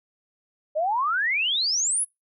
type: exponential sweep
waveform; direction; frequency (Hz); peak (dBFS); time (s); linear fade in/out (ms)
sine; up; 587.3 to 10950; -21; 0.75-2.05; 20
effects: noise-tail reverb RT60 0.2 s tail -26 dB re dry